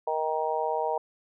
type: harmonic tone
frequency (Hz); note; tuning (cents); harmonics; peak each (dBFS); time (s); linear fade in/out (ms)
156.9; D#3; +15; 3 / 4 / 5 / 6; -31 / -31 / -31 / -31; 0.07-0.98; 5
effects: none